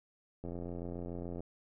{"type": "click train", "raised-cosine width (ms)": 2, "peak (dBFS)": -29, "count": 85, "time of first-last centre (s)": [0.44, 1.406], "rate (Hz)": 87, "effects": []}